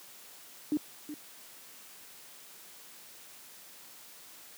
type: tone with echo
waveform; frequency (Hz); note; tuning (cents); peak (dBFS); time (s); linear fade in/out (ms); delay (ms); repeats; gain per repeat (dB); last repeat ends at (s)
sine; 299.6; D4; +35; -25; 0.72-0.77; 0; 370; 1; -12; 1.14
effects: white hiss -52 dBFS RMS until 4.57 s + high-pass 150 Hz 12 dB/octave